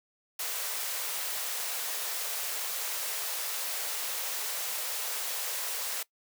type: high-pass noise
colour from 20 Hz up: white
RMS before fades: -34 dBFS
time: 0.39-6.03 s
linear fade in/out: 5 ms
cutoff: 420 Hz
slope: 96 dB/octave
effects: noise-tail reverb RT60 0.1 s tail -21 dB re dry